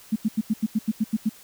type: tone bursts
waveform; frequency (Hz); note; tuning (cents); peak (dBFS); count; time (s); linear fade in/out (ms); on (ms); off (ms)
sine; 218.1; A3; -15; -18; 10; 0.12-1.294; 10; 40; 86
effects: white hiss -49 dBFS RMS until 1.43 s